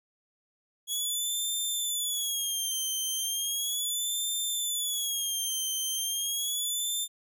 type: tone with vibrato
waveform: 15% pulse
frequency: 3338 Hz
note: G#7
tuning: 8 cents sharp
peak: -22 dBFS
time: 0.87-7.08 s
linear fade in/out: 50 ms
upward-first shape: sine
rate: 0.36 Hz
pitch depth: 120 cents each way
effects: none